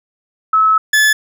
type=tone pair in turn; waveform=sine / 40% pulse; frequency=1296 / 1725 Hz; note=E6 / A6; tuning=-30 / -35 cents; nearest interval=perfect fourth; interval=495 cents; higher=second; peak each=-8 dBFS; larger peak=neither; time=0.53-0.78 / 0.93-1.13 s; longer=first; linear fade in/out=5 ms; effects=none